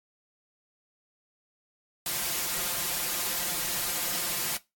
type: noise with comb filter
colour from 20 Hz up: white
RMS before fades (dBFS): -30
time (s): 2.06-4.57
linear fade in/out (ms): 2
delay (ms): 5.7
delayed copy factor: +1
effects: noise-tail reverb RT60 0.2 s tail -18 dB re dry + AAC 64 kbps